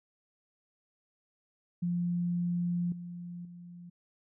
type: tone with level steps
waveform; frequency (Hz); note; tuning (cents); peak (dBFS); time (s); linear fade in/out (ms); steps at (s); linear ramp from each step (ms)
sine; 174.61; F3; 0; -28 / -39 / -45; 1.82-3.9; 10; 2.92 / 3.45; 2
effects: none